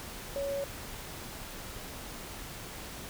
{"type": "tone in noise", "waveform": "sine", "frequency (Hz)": 558, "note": "C#5", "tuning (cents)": 11, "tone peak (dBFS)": -31, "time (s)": [0.36, 0.64], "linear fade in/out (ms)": 0, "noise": "pink", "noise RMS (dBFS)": -43, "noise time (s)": [0, 3.09], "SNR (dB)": 9, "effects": []}